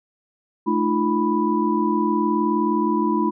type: tone cluster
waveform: sine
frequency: 217.4 / 303.9 / 343.2 / 988 Hz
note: A3 / D#4 / F4 / B5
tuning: -21 / -41 / -30 / 0 cents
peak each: -23 dBFS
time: 0.66-3.31 s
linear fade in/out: 20 ms
effects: none